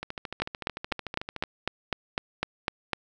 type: two click trains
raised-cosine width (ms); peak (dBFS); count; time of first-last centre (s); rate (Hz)
0.3; -18 / -10; 20 / 11; 0.03-1.437 / 0.42-2.933; 13.5 / 3.98
effects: none